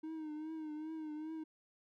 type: tone with vibrato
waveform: triangle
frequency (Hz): 311.1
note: D#4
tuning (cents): 0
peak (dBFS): -39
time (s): 0.03-1.44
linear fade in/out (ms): 10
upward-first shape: triangle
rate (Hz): 2.5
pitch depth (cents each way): 63
effects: none